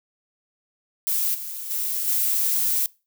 violet noise with level steps, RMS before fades -23 / -33 / -26 / -22 dBFS, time 1.07-2.86 s, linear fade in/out 0 ms, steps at 1.34 / 1.7 / 2.07 s, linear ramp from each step 10 ms, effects noise-tail reverb RT60 0.3 s tail -23 dB re dry

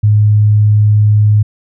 sine tone, 105.4 Hz, G#2, 26 cents sharp, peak -5 dBFS, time 0.03-1.43 s, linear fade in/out 10 ms, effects none

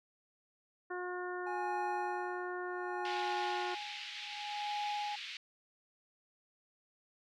harmonic tone, 360 Hz, F#4, 47 cents flat, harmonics 1 / 2 / 3 / 4 / 5, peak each -40 / -45 / -46 / -45 / -48 dBFS, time 0.9-3.75 s, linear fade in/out 10 ms
triangle tone with tremolo, 830 Hz, G#5, 1 cent flat, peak -33 dBFS, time 1.46-5.16 s, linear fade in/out 10 ms, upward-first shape sine, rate 0.66 Hz, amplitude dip 95%
pink band-pass noise, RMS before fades -45 dBFS, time 3.05-5.37 s, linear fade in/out 2 ms, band 2200 to 4100 Hz, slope 24 dB/octave
effects none

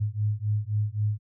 sine beating tone pair, 103.6 / 107.4 Hz, G#2 / A2, -4 / -41 cents, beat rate 3.8 Hz, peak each -27 dBFS, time 0-1.19 s, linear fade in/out 20 ms, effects none

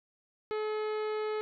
harmonic tone with a mistuned harmonic, 428.8 Hz, A4, 45 cents flat, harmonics 1 / 2 / 3 / 4 / 5 / 6 / 7 / 8 / 9 / 10, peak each -31 / -43 / -42 / -50 / -48 / -55 / -55 / -58 / -59 / -58 dBFS, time 0.51-1.41 s, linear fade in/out 0 ms, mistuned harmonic 6, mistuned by -41 cents, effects none

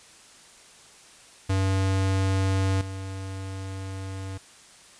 square tone with level steps, 95.9 Hz, G2, 37 cents flat, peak -22 / -33 dBFS, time 1.49-4.38 s, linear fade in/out 10 ms, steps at 2.81 s, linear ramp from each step 2 ms, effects white hiss -51 dBFS RMS until 4.99 s + resampled to 22050 Hz

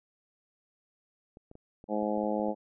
clicks, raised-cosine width 2 ms, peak -36 dBFS, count 9, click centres 1.371 / 1.514 / 1.554 / 1.841 / 2.029 / 2.178 / 2.239 / 2.395 / 2.485 s
harmonic tone, 105.8 Hz, G#2, 33 cents sharp, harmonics 2 / 3 / 4 / 5 / 6 / 7 / 8, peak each -33 / -35 / -38 / -33 / -37 / -38 / -38 dBFS, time 1.88-2.55 s, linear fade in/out 50 ms
effects none

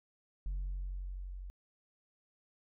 sine tone with level ramp, 46.03 Hz, F#1, 8 cents flat, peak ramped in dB -31 to -42 dBFS, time 0.46-1.5 s, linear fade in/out 0 ms, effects tanh soft clip ceiling -33 dBFS

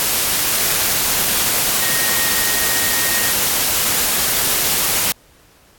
sine tone in noise, 1864.7 Hz, A#6, in tune, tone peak -25 dBFS, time 1.82-3.32 s, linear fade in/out 0 ms, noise white, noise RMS -17 dBFS, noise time 0-5.12 s, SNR -11 dB, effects pink hiss -51 dBFS RMS until 5.78 s + AAC 64 kbps

